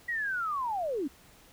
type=linear sweep; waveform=sine; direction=down; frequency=1946 to 251.8 Hz; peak=-29 dBFS; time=0.08-1.08 s; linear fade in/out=10 ms; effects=pink hiss -57 dBFS RMS until 1.52 s